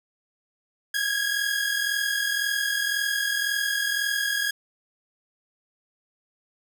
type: tone pair together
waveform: sawtooth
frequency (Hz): 1627.1 / 1669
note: G#6 / G#6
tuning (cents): -36 / +8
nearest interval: unison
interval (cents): 44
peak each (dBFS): -23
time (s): 0.94-4.51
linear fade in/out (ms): 5
effects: none